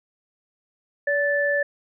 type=tone pair together; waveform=sine; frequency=573.3 / 1753 Hz; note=D5 / A6; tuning=-42 / -7 cents; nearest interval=octave + perfect fifth; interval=1935 cents; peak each=-22 dBFS; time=1.07-1.63 s; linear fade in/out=5 ms; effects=none